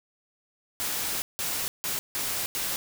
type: noise bursts at uneven times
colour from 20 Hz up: white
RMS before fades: -30 dBFS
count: 5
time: 0.8-1.22 / 1.39-1.68 / 1.84-1.99 / 2.15-2.46 / 2.55-2.76 s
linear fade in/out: 0 ms
effects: none